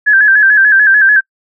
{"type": "tone with vibrato", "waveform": "sine", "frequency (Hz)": 1633, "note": "G#6", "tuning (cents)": -30, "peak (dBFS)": -4, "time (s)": [0.06, 1.21], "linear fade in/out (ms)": 20, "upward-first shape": "square", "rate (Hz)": 6.8, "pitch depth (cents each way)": 67, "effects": ["noise-tail reverb RT60 0.1 s tail -26 dB re dry"]}